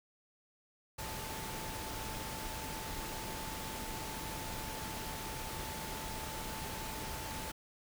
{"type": "tone in noise", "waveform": "sine", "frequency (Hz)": 880, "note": "A5", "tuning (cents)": 0, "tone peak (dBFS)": -47, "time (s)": [0.98, 7.52], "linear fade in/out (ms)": 10, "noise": "pink", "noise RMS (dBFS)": -42, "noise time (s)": [0.98, 7.52], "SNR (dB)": -8, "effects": []}